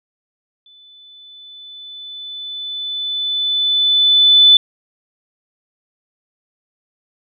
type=tone with exponential growth; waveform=sine; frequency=3500 Hz; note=A7; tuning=10 cents flat; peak=-4 dBFS; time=0.66-4.57 s; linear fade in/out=2 ms; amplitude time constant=850 ms; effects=none